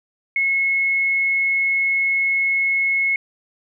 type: tone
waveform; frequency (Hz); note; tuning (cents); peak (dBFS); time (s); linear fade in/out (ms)
sine; 2180; C#7; -29; -16; 0.36-3.16; 2
effects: none